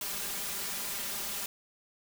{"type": "noise with comb filter", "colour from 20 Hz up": "white", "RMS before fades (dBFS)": -36, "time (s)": [0.01, 1.46], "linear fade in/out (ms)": 2, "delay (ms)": 5, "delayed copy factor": 0.95, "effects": []}